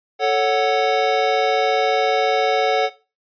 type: chord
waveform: square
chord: F# minor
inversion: first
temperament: equal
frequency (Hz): 440 / 554.4 / 740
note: A4 / C#5 / F#5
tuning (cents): 0 / 0 / 0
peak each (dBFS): -21 / -22 / -19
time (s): 0.19-2.9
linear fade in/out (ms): 50
effects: noise-tail reverb RT60 0.3 s tail -17 dB re dry + resampled to 11025 Hz